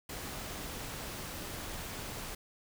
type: noise with amplitude modulation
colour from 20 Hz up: pink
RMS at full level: -40 dBFS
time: 0.09-2.35 s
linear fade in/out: 5 ms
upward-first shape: sine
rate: 231 Hz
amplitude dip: 35%
effects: none